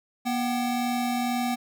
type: tone pair together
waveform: square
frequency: 240.9 / 764.8 Hz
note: B3 / G5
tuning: -43 / -43 cents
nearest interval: octave + minor sixth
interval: 2000 cents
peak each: -27 / -30 dBFS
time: 0.25-1.56 s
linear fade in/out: 20 ms
effects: none